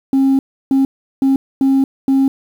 sine tone bursts at uneven times, 269.6 Hz, C#4, 48 cents flat, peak -7 dBFS, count 5, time 0.13-0.39 / 0.71-0.85 / 1.22-1.36 / 1.61-1.84 / 2.08-2.28 s, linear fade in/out 2 ms, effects tanh soft clip ceiling -8 dBFS + 7-bit

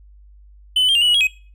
triangle tone with pitch steps, 3028 / 2998 / 3189 / 2801 / 2946 / 2913 / 3303 / 2529 Hz, F#7 / F#7 / G7 / F7 / F#7 / F#7 / G#7 / D#7, +39 / +22 / +29 / +4 / -8 / -28 / -10 / +28 cents, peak -11 dBFS, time 0.76-1.272 s, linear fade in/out 5 ms, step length 64 ms, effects noise-tail reverb RT60 0.4 s tail -22 dB re dry + added 50 Hz sine -43 dBFS peak until 1.54 s

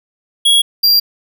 square tone pair in turn, 3322 / 4753 Hz, G#7 / D8, 0 / +20 cents, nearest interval tritone, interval 620 cents, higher second, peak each -8 dBFS, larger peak neither, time 0.45-0.62 / 0.83-1 s, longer neither, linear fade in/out 10 ms, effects none

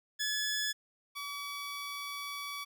15% pulse tone pair in turn, 1710 / 1141.3 Hz, A6 / D6, -50 / -50 cents, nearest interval perfect fifth, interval 700 cents, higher first, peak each -25 / -32 dBFS, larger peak first, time 0.19-0.73 / 1.15-2.65 s, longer second, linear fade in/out 20 ms, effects none

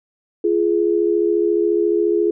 sine tone pair together, 344 / 418.3 Hz, F4 / G#4, -26 / +12 cents, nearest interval minor third, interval 338 cents, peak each -17 dBFS, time 0.44-2.31 s, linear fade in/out 5 ms, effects none

